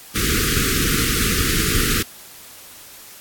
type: band-stop noise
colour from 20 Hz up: pink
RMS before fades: -19 dBFS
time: 0.15-2.03 s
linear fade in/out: 10 ms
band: 470 to 1200 Hz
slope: 96 dB/octave
effects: white hiss -41 dBFS RMS until 3.2 s + AAC 64 kbps